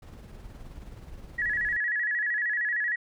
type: noise with tremolo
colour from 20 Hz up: brown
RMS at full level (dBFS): -42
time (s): 0.02-1.77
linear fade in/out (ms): 5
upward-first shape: triangle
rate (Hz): 19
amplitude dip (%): 50
type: tone with vibrato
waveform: sine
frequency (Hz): 1805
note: A6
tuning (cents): +44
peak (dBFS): -25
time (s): 1.38-2.96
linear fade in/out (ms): 10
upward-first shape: square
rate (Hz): 13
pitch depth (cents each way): 100
effects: none